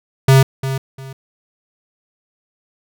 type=tone with echo; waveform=square; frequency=133.9 Hz; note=C3; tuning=40 cents sharp; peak=-7 dBFS; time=0.28-0.43 s; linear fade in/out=5 ms; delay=350 ms; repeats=2; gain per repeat=-12 dB; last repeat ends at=1.13 s; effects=none